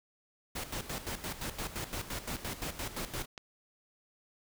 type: noise with tremolo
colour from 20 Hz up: pink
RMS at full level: -37 dBFS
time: 0.55-3.26 s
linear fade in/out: 10 ms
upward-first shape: square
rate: 5.8 Hz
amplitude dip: 70%
type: clicks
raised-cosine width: 0.2 ms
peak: -25 dBFS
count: 2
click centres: 2.367 / 3.378 s
effects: none